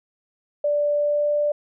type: tone with pitch glide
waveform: sine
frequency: 586 to 589.4 Hz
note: D5 to D5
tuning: -4 to +6 cents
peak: -18 dBFS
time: 0.64-1.52 s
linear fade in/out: 5 ms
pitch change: +10 cents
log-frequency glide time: 0.95-1.31 s
effects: none